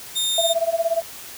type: tone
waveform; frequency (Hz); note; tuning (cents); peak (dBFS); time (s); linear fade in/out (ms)
sawtooth; 3648; A#7; -38; -17; 0.15-0.54; 20
type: tone with tremolo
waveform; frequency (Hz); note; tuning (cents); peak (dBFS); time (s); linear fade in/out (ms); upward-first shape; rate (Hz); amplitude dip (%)
sine; 666; E5; +18; -15; 0.38-1.02; 2; sine; 17; 90
effects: white hiss -38 dBFS RMS until 1.37 s